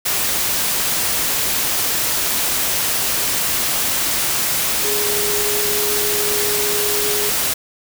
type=tone in noise; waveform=sine; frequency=415.3 Hz; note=G#4; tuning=in tune; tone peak=-23 dBFS; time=4.84-7.3 s; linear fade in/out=10 ms; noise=white; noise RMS=-19 dBFS; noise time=0.05-7.54 s; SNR=-7 dB; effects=none